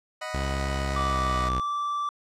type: chord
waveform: 20% pulse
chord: B major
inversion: first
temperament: equal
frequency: 622.3 / 740 / 987.8 Hz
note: D#5 / F#5 / B5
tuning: 0 / 0 / 0 cents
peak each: -29 / -34 / -34 dBFS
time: 0.21-1.49 s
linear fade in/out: 10 ms
type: tone with pitch glide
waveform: sawtooth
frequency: 68 to 63.08 Hz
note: C#2 to B1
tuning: -33 to +37 cents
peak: -23 dBFS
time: 0.34-1.6 s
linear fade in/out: 5 ms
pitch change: -130 cents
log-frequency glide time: 0.98-1.41 s
type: tone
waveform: triangle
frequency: 1167 Hz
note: D6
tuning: 11 cents flat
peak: -24 dBFS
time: 0.96-2.09 s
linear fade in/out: 2 ms
effects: low-pass 8000 Hz 12 dB/octave